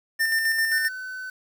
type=tone with tremolo; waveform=square; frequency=1800 Hz; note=A6; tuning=39 cents sharp; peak=-20 dBFS; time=0.19-0.89 s; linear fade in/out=20 ms; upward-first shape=square; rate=7.6 Hz; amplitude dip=35%
type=tone; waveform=triangle; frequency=1513 Hz; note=F#6; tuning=38 cents sharp; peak=-30 dBFS; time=0.72-1.3 s; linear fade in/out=5 ms
effects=8-bit